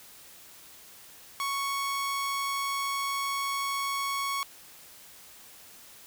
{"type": "tone", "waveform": "sawtooth", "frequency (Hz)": 1108.7, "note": "C#6", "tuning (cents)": 0, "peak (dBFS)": -25, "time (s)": [1.4, 4.43], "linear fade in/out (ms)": 0, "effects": ["white hiss -51 dBFS RMS until 6.06 s"]}